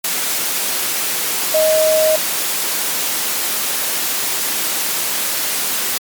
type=tone in noise; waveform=sine; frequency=627 Hz; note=D#5; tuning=13 cents sharp; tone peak=-11 dBFS; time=1.54-2.16 s; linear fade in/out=5 ms; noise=white; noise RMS=-19 dBFS; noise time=0.04-5.98 s; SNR=+5 dB; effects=high-pass 200 Hz 12 dB/octave + MP3 96 kbps